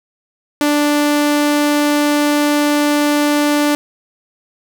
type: tone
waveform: sawtooth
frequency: 293.7 Hz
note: D4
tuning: in tune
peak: -8 dBFS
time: 0.61-3.75 s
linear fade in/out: 0 ms
effects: none